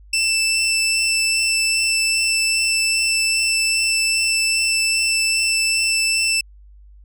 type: tone with vibrato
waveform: 20% pulse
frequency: 2658 Hz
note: E7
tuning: 14 cents sharp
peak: -11 dBFS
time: 0.13-6.41 s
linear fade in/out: 5 ms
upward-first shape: sine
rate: 2.5 Hz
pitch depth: 8 cents each way
effects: added 50 Hz sine -42 dBFS peak until 7.04 s